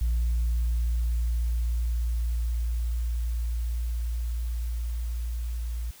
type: tone with level ramp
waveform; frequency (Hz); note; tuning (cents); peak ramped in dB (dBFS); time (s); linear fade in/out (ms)
sine; 58.27; A#1; 0; -20 to -28; 0.01-5.91; 5
effects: tanh soft clip ceiling -20 dBFS + white hiss -51 dBFS RMS until 6 s